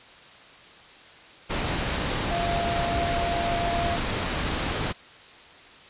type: tone in noise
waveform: sine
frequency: 689 Hz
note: F5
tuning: 24 cents flat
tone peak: -26 dBFS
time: 2.3-3.97 s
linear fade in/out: 20 ms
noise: pink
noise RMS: -27 dBFS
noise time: 1.49-4.93 s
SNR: -2 dB
effects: white hiss -48 dBFS RMS until 5.89 s + resampled to 8000 Hz